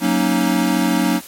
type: chord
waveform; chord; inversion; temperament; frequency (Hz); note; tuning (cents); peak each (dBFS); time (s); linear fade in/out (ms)
square; D# minor seventh; first; equal; 185 / 233.1 / 277.2 / 311.1; F#3 / A#3 / C#4 / D#4; 0 / 0 / 0 / 0; -21; 0-1.21; 50
effects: white hiss -38 dBFS RMS until 1.27 s + MP3 64 kbps